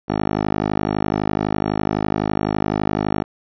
10% pulse tone with band-pass filter, 51.91 Hz, G#1, in tune, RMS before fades -21 dBFS, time 0.08-3.24 s, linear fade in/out 20 ms, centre 520 Hz, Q 0.7, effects resampled to 11025 Hz

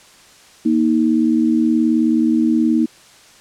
sine tone pair together, 235.8 / 314.7 Hz, A#3 / D#4, +20 / +20 cents, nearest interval perfect fourth, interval 500 cents, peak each -15 dBFS, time 0.65-2.86 s, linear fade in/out 10 ms, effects white hiss -46 dBFS RMS until 3.4 s + low-pass 8000 Hz 12 dB/octave

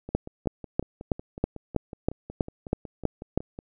two click trains, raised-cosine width 2 ms, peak -24 / -9 dBFS, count 20 / 11, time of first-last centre 0.09-3.589 / 0.15-3.376 s, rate 5.43 / 3.1 Hz, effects none

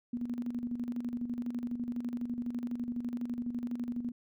sine tone with tremolo, 240.9 Hz, B3, 43 cents flat, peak -31 dBFS, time 0.13-4.12 s, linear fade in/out 5 ms, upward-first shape square, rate 12 Hz, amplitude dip 60%, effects none

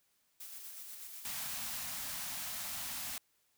blue noise with tremolo, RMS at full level -47 dBFS, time 0.4-1.78 s, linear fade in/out 5 ms, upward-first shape square, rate 8.2 Hz, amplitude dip 25%
white band-stop noise, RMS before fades -41 dBFS, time 1.25-3.18 s, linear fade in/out 2 ms, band 280 to 600 Hz, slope 48 dB/octave
effects white hiss -75 dBFS RMS until 3.57 s

